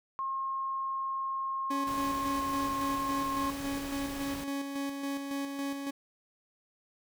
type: tone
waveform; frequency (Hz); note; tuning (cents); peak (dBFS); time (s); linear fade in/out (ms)
sine; 1073; C6; +43; -31; 0.19-3.5; 0
type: tone with tremolo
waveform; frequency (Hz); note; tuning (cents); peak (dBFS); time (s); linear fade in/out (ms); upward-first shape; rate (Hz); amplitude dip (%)
40% pulse; 278.3; C#4; +7; -31; 1.7-5.91; 10; square; 3.6; 40
type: noise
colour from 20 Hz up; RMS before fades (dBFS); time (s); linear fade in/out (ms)
pink; -43; 1.87-4.44; 2
effects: none